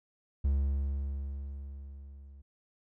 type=tone with level ramp; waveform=triangle; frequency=69.3 Hz; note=C#2; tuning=in tune; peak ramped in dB=-22 to -47 dBFS; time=0.44-2.42 s; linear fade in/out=10 ms; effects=none